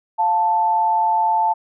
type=tone pair together; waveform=sine; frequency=701.3 / 882 Hz; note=F5 / A5; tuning=+7 / +4 cents; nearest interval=major third; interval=397 cents; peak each=-23 / -15 dBFS; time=0.18-1.54 s; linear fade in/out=20 ms; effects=none